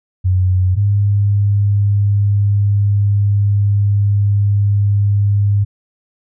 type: tone pair in turn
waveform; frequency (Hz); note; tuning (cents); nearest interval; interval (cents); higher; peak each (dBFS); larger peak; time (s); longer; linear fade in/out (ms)
sine; 92.5 / 101.6; F#2 / G#2; 0 / -38; major second; 162; second; -10; neither; 0.24-0.76 / 0.76-5.65; second; 20
effects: none